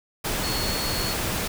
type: tone in noise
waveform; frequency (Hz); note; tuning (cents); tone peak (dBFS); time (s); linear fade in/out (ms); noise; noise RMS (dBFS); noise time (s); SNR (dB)
sine; 4359; C#8; -30; -30; 0.43-1.14; 10; pink; -27; 0.24-1.48; -6
effects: none